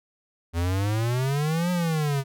square exponential two-way sweep, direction up then down, 82.2 to 180.8 to 133.8 Hz, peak -23 dBFS, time 0.53-2.24 s, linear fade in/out 50 ms, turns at 1.71 s, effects none

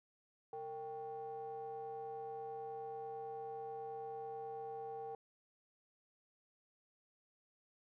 triangle ring-modulated tone, 163.9 Hz, E3, 10 cents flat, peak -38 dBFS, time 0.53-5.15 s, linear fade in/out 2 ms, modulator 621 Hz, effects none

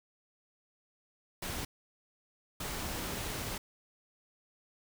pink noise bursts at uneven times, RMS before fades -38 dBFS, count 2, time 1.42-1.65 / 2.6-3.58 s, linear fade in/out 5 ms, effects none

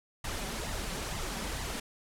pink noise with flanger, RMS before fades -36 dBFS, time 0.24-1.8 s, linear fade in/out 5 ms, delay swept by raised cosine 1 to 5.3 ms, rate 2.2 Hz, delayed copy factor +0.55, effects low-pass 11000 Hz 12 dB/octave

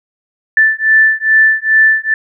sine beating tone pair, 1760 / 1762.4 Hz, A6 / A6, 0 / +2 cents, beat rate 2.4 Hz, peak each -10 dBFS, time 0.57-2.14 s, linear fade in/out 2 ms, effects none

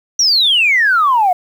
sine exponential sweep, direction down, 5890 to 698.5 Hz, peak -8 dBFS, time 0.19-1.33 s, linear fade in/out 5 ms, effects tanh soft clip ceiling -4 dBFS + 7-bit

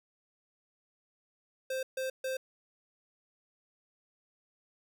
square tone bursts, 523.3 Hz, C5, in tune, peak -33 dBFS, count 3, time 1.7-2.37 s, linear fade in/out 5 ms, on 130 ms, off 140 ms, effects none

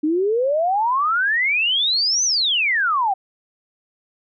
sine exponential two-way sweep, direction up then down, 294.6 to 6272 to 742 Hz, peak -16 dBFS, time 0.03-3.14 s, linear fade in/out 10 ms, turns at 2.24 s, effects none

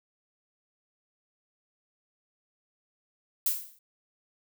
violet noise with exponential decay, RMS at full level -23 dBFS, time 3.46-3.79 s, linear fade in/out 5 ms, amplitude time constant 70 ms, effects none

